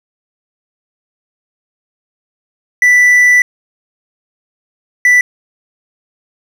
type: tone bursts at uneven times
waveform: triangle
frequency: 1975.5 Hz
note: B6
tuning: in tune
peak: -3 dBFS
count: 2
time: 2.82-3.42 / 5.05-5.21 s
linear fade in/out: 2 ms
effects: none